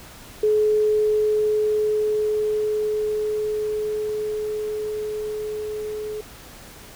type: tone with level ramp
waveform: sine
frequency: 426.1 Hz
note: G#4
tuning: 44 cents sharp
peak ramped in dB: -15 to -27 dBFS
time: 0.43-6.21 s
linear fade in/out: 5 ms
effects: pink hiss -43 dBFS RMS until 6.95 s